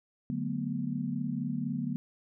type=chord; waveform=sine; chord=B minor seventh; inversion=first; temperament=equal with one note detuned; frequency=146.83 / 185 / 220 / 244.1 Hz; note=D3 / F#3 / A3 / B3; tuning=0 / 0 / 0 / -20 cents; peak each=-36 / -37 / -37 / -34 dBFS; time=0.3-1.96 s; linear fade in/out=0 ms; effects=none